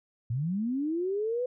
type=linear sweep; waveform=sine; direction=up; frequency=108.3 to 508 Hz; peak=-27 dBFS; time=0.3-1.46 s; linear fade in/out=5 ms; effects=none